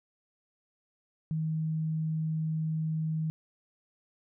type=tone; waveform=sine; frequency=158.2 Hz; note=D#3; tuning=29 cents sharp; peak=-28 dBFS; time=1.31-3.3 s; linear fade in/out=0 ms; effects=none